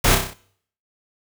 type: noise with echo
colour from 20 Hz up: pink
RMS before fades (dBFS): -17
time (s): 0.04-0.15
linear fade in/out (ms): 5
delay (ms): 31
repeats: 6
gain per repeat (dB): -4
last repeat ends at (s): 0.336
effects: noise-tail reverb RT60 0.6 s tail -20 dB re dry